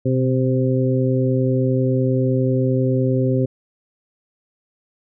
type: harmonic tone with a mistuned harmonic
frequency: 130 Hz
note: C3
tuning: 11 cents flat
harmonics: 1 / 2 / 3 / 4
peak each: -18 / -21 / -23 / -24 dBFS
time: 0.05-3.46 s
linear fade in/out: 10 ms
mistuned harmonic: 1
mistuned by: -40 cents
effects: none